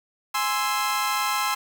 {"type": "chord", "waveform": "sawtooth", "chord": "Ab augmented", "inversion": "none", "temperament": "equal", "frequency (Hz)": [830.6, 1046.5, 1318.5], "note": ["Ab5", "C6", "E6"], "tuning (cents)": [0, 0, 0], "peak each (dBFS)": [-25, -22, -24], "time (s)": [0.34, 1.55], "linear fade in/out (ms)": 10, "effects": ["7-bit"]}